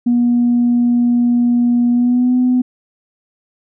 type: tone with pitch glide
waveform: sine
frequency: 240.8 to 250.7 Hz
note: B3 to B3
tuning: -44 to +26 cents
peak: -9 dBFS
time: 0.06-2.62 s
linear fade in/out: 10 ms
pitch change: +70 cents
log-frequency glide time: 1.91-2.34 s
effects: tanh soft clip ceiling -6 dBFS